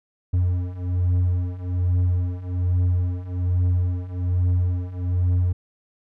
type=beating tone pair; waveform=triangle; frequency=88.9 / 90.1 Hz; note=F2 / F#2; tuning=+31 / -45 cents; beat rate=1.2 Hz; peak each=-22 / -19 dBFS; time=0.33-5.53 s; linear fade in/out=10 ms; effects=none